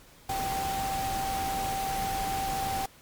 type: tone in noise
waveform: sine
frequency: 778 Hz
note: G5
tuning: 13 cents flat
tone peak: -29 dBFS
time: 0.29-2.86 s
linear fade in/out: 5 ms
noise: pink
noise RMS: -35 dBFS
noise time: 0.29-2.86 s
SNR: +3 dB
effects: pink hiss -55 dBFS RMS until 3.01 s + MP3 96 kbps